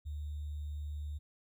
sine tone with sample-and-hold, 74.3 Hz, D2, 21 cents sharp, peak -37 dBFS, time 0.05-1.19 s, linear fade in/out 20 ms, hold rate 3675 Hz, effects none

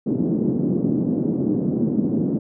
white band-pass noise, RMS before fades -21 dBFS, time 0.06-2.39 s, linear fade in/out 10 ms, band 160 to 310 Hz, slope 24 dB/octave, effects none

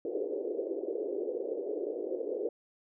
white band-pass noise, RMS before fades -35 dBFS, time 0.05-2.49 s, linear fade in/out 2 ms, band 340 to 500 Hz, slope 48 dB/octave, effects none

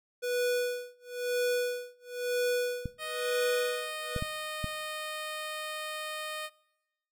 square tone with tremolo, 491.1 Hz, B4, 10 cents flat, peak -27 dBFS, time 0.22-4.2 s, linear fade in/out 20 ms, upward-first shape sine, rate 1 Hz, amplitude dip 100%
clicks, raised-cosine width 5 ms, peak -21 dBFS, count 4, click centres 2.857 / 4.163 / 4.224 / 4.643 s
10% pulse tone with pitch glide, 622.3 to 616.2 Hz, D#5 to D#5, 0 to -17 cents, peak -27 dBFS, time 2.98-6.5 s, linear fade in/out 50 ms, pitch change -17 cents, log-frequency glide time 3.11-4.46 s
effects noise-tail reverb RT60 1.0 s tail -25 dB re dry

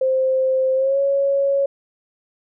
sine tone with pitch glide, 523.3 to 554.4 Hz, C5 to C#5, 0 to 0 cents, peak -15 dBFS, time 0.01-1.66 s, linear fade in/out 5 ms, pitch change +100 cents, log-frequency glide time 0.75-0.99 s, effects none

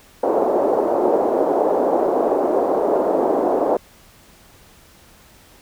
pink band-pass noise, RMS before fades -18 dBFS, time 0.23-3.77 s, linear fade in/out 5 ms, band 350 to 750 Hz, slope 24 dB/octave, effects pink hiss -49 dBFS RMS until 5.61 s

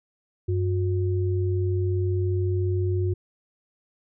sine tone pair together, 95.7 / 361.3 Hz, G2 / F#4, -41 / -41 cents, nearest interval octave + major seventh, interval 2300 cents, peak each -22 / -28 dBFS, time 0.48-3.14 s, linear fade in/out 10 ms, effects none

